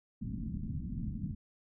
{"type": "low-pass noise", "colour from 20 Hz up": "white", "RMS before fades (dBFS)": -38, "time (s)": [0.21, 1.35], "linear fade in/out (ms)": 10, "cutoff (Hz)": 240, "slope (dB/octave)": 48, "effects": []}